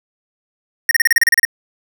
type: tone bursts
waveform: square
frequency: 1858 Hz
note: A#6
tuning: 6 cents flat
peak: -9 dBFS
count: 11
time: 0.89-1.451 s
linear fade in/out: 2 ms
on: 21 ms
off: 33 ms
effects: none